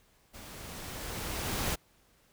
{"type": "noise with level ramp", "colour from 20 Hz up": "pink", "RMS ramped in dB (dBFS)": [-48, -31], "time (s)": [0.33, 1.76], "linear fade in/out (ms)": 20, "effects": ["pink hiss -66 dBFS RMS until 2.32 s"]}